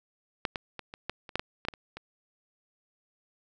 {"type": "clicks", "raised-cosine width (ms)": 0.3, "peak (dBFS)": [-11, -16, -22, -25, -16, -28, -12, -15, -21, -10, -30, -24], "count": 12, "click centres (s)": [0.452, 0.558, 0.793, 0.939, 1.096, 1.292, 1.356, 1.395, 1.651, 1.685, 1.738, 1.97], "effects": []}